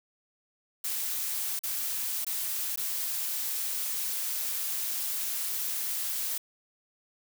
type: noise with dropouts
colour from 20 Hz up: blue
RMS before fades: -32 dBFS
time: 0.84-6.38 s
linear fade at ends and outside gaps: 5 ms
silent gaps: 1.592-1.635 / 2.247-2.266 / 2.76-2.774 s
effects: none